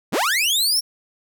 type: linear sweep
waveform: sawtooth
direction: up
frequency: 97.9 to 5610 Hz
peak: -14 dBFS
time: 0.12-0.81 s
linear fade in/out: 20 ms
effects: none